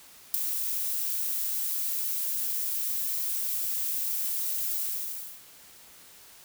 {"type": "noise with ADSR envelope", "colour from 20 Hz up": "violet", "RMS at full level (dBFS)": -20, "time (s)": [0.34, 5.44], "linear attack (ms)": 3, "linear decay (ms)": 8, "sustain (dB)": -10, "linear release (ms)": 630, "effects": ["white hiss -52 dBFS RMS until 6.44 s"]}